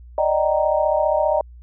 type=chord; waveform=sine; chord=Eb major seventh; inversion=third; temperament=equal with one note detuned; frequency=587.3 / 622.3 / 771.9 / 932.3 Hz; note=D5 / Eb5 / G5 / Bb5; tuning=0 / 0 / -27 / 0 cents; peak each=-21 / -19 / -24 / -24 dBFS; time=0.18-1.41 s; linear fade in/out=2 ms; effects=added 60 Hz sine -39 dBFS peak until 1.62 s